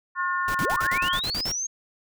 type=harmonic tone; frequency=358.2 Hz; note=F4; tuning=44 cents sharp; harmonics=3 / 4 / 5; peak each=-26 / -28 / -30 dBFS; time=0.15-1.21 s; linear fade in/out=50 ms
type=noise bursts; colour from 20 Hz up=pink; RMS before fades=-33 dBFS; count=10; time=0.48-1.518 s; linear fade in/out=2 ms; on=66 ms; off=42 ms
type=linear sweep; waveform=sine; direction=up; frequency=73.42 to 6540 Hz; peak=-26 dBFS; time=0.6-1.67 s; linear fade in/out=10 ms
effects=none